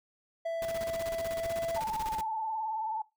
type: tone with pitch glide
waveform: triangle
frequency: 663 to 666.8 Hz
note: E5 to E5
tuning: +10 to +20 cents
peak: -28 dBFS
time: 0.45-1.8 s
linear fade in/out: 10 ms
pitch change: +10 cents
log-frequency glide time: 1.42-1.48 s
type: noise with tremolo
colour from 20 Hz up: pink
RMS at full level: -41 dBFS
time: 0.62-2.21 s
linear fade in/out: 2 ms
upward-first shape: square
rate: 16 Hz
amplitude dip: 75%
type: tone with vibrato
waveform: sine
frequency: 880 Hz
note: A5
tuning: in tune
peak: -31 dBFS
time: 1.76-3.02 s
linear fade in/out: 5 ms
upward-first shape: sine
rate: 19 Hz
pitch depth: 51 cents each way
effects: noise-tail reverb RT60 0.2 s tail -18 dB re dry